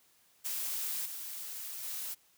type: noise with level steps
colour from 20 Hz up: blue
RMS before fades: -36 / -42 / -39 dBFS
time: 0.44-2.15 s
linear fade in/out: 20 ms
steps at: 1.05 / 1.83 s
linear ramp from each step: 10 ms
effects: white hiss -67 dBFS RMS until 2.37 s + high-pass 60 Hz 12 dB/octave